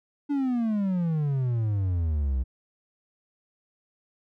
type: exponential sweep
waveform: triangle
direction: down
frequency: 293.4 to 61.74 Hz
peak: -21 dBFS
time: 0.29-2.44 s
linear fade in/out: 20 ms
effects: none